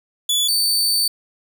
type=tone pair in turn; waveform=sawtooth; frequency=3439 / 4553 Hz; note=A7 / C#8; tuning=-40 / +45 cents; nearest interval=perfect fourth; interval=485 cents; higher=second; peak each=-13 dBFS; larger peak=neither; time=0.29-0.48 / 0.48-1.08 s; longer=second; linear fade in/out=5 ms; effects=none

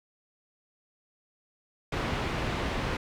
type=low-pass noise; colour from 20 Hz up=pink; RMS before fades=-31 dBFS; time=1.92-2.97 s; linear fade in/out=5 ms; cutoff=2900 Hz; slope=12 dB/octave; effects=none

